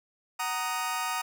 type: chord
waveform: sawtooth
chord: D# minor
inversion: first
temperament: just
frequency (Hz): 746.7 / 933.4 / 1244.5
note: F#5 / A#5 / D#6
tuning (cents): +16 / +2 / 0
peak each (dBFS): -32 / -29 / -29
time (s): 0.39-1.22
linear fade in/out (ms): 10
effects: none

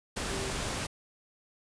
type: tone in noise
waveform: sine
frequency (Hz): 389.3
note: G4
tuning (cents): -12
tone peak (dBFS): -38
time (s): 0.29-0.51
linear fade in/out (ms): 10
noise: pink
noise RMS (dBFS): -34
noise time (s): 0.16-0.87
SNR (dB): -7
effects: resampled to 22050 Hz

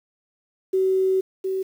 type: tone pair in turn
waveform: sine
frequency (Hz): 378.8 / 380.6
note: F#4 / F#4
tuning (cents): +41 / +49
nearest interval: unison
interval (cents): 8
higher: second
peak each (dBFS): -17 / -22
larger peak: first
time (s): 0.73-1.21 / 1.44-1.63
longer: first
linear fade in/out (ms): 10
effects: 8-bit

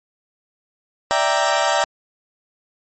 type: chord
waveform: 30% pulse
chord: E half-diminished seventh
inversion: third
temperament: equal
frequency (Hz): 587.3 / 659.3 / 784 / 932.3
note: D5 / E5 / G5 / Bb5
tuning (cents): 0 / 0 / 0 / 0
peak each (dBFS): -19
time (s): 1.11-1.84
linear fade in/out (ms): 0
effects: MP3 32 kbps

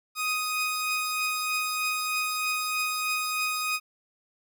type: tone pair together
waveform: sawtooth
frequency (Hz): 1250.1 / 2497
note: D#6 / D#7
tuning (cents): +8 / +6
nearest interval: octave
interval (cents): 1198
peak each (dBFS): -26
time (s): 0.15-3.8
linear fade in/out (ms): 50
effects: none

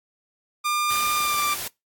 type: tone with pitch glide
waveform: sawtooth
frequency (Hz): 1200 to 1179.4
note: D6 to D6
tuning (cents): +37 to +7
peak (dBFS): -18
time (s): 0.64-1.55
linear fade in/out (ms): 20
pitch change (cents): -30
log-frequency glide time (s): 1.17-1.42
type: noise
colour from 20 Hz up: white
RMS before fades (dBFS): -31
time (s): 0.9-1.68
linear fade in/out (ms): 5
effects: noise-tail reverb RT60 0.2 s tail -23 dB re dry + AAC 64 kbps

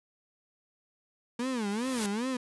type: tone with vibrato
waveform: 35% pulse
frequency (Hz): 229.6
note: A#3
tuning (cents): -26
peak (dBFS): -28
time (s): 1.39-2.37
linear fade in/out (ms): 5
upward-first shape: sine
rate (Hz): 2.5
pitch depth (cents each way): 240
type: noise with exponential growth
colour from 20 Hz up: white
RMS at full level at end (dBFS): -32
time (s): 1.46-2.06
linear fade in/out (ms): 1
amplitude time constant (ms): 130
effects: resampled to 24000 Hz

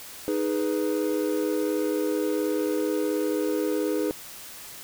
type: chord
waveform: triangle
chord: G# minor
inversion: second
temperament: equal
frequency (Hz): 311.1 / 415.3 / 493.9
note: D#4 / G#4 / B4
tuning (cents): 0 / 0 / 0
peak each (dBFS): -25 / -26 / -27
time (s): 0.28-4.11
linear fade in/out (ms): 0
effects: white hiss -42 dBFS RMS until 4.83 s

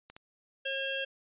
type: clicks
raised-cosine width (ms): 0.2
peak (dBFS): -30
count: 2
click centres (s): 0.1 / 0.165
type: harmonic tone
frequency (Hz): 541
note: C#5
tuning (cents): -42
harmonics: 1 / 3 / 5 / 6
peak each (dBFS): -37 / -37 / -37 / -37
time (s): 0.65-1.05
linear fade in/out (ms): 10
effects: resampled to 8000 Hz

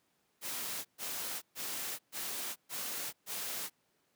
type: noise bursts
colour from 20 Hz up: white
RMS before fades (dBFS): -39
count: 6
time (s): 0.41-3.7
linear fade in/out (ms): 50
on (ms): 440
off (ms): 130
effects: pink hiss -75 dBFS RMS until 4.15 s + high-pass 150 Hz 12 dB/octave

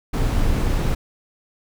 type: noise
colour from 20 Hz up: brown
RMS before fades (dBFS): -19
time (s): 0.13-0.95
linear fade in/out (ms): 10
effects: none

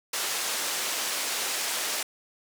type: band-pass noise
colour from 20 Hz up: white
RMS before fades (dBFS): -30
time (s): 0.13-2.03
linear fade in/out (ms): 5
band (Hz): 360 to 8700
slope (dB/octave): 12
effects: none

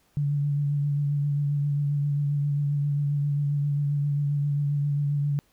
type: tone with vibrato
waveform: sine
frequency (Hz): 144.1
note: D3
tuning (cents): -33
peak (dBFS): -22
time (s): 0.17-5.39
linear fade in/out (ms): 0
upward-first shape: triangle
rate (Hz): 7.5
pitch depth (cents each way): 29
effects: pink hiss -65 dBFS RMS until 5.52 s

